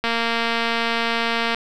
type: click train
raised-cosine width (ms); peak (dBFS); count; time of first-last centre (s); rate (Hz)
0.3; -6; 349; 0.04-1.546; 231
effects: 8-bit